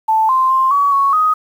sine tone with pitch steps, 880 / 1044 / 1052 / 1132 / 1109 / 1252 Hz, A5 / C6 / C6 / C#6 / C#6 / D#6, 0 / -4 / +9 / +36 / 0 / +10 cents, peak -10 dBFS, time 0.08-1.34 s, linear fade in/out 10 ms, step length 210 ms, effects 7-bit

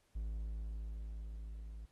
triangle tone with level ramp, 54 Hz, A1, 32 cents flat, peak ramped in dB -35 to -43 dBFS, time 0.15-1.86 s, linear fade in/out 10 ms, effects pink hiss -75 dBFS RMS until 1.91 s + AAC 32 kbps

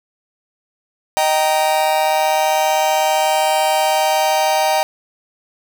45% pulse chord, Eb major, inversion none, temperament just, 622.3 / 777.8 / 933.4 Hz, Eb5 / G5 / Bb5, 0 / -14 / +2 cents, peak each -18 / -17 / -20 dBFS, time 1.17-4.83 s, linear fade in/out 0 ms, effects none

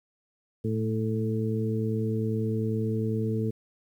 harmonic tone with a mistuned harmonic, 110 Hz, A2, in tune, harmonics 1 / 2 / 3 / 4, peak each -28 / -30 / -36 / -32 dBFS, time 0.64-3.51 s, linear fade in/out 10 ms, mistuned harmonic 1, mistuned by +38 cents, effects 10-bit

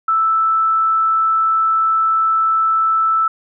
sine tone, 1318.5 Hz, E6, in tune, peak -12 dBFS, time 0.08-3.28 s, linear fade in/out 5 ms, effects none

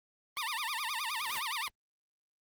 15% pulse tone with vibrato, 1046.5 Hz, C6, in tune, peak -27 dBFS, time 0.37-1.68 s, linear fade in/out 0 ms, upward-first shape sine, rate 9.6 Hz, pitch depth 290 cents each way
white noise with exponential growth, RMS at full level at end -38 dBFS, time 0.95-1.39 s, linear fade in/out 5 ms, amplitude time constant 95 ms
effects Opus 32 kbps

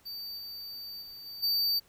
square tone with level steps, 4614 Hz, D8, 31 cents flat, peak -38 / -40 / -44 / -41 / -26 dBFS, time 0.05-1.8 s, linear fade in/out 20 ms, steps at 0.37 / 1.01 / 1.25 / 1.42 s, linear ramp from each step 20 ms, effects pink hiss -63 dBFS RMS until 1.88 s

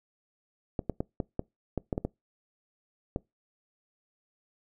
clicks, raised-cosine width 2 ms, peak -16 dBFS, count 10, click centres 0.792 / 0.897 / 1.005 / 1.202 / 1.394 / 1.777 / 1.928 / 1.979 / 2.05 / 3.161 s, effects noise-tail reverb RT60 0.2 s tail -24 dB re dry

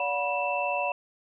sine tone cluster, 573 / 727 / 975 / 2663 Hz, D5 / F#5 / B5 / E7, -43 / -31 / -23 / +17 cents, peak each -31 dBFS, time 0-0.92 s, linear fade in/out 2 ms, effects none

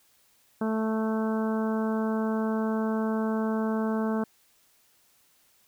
harmonic tone, 220 Hz, A3, in tune, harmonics 1 / 2 / 3 / 4 / 5 / 6 / 7, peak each -26 / -32 / -36 / -38 / -40 / -42 / -43 dBFS, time 0.61-4.24 s, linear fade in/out 5 ms, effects white hiss -64 dBFS RMS until 5.67 s

